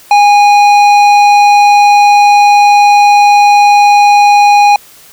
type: tone with tanh clipping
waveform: sine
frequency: 821 Hz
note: G#5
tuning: 20 cents flat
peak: -4 dBFS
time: 0.11-4.76 s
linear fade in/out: 2 ms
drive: 13 dB
effects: white hiss -38 dBFS RMS until 5.12 s